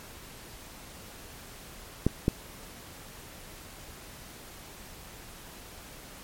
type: clicks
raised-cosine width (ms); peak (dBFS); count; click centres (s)
3; -9 / -9; 2; 2.066 / 2.281
effects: pink hiss -47 dBFS RMS until 6.23 s + MP3 64 kbps